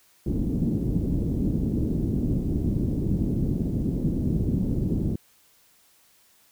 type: low-pass noise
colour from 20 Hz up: white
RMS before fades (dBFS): -25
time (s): 0.26-5.16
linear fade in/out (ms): 5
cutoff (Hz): 280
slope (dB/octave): 24
effects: white hiss -60 dBFS RMS until 6.51 s